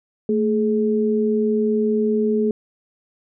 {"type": "tone pair together", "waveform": "sine", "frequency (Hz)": [221.9, 422.6], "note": ["A3", "G#4"], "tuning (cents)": [15, 30], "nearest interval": "major seventh", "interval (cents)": 1115, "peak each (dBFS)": -19, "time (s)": [0.29, 2.51], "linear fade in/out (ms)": 2, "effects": []}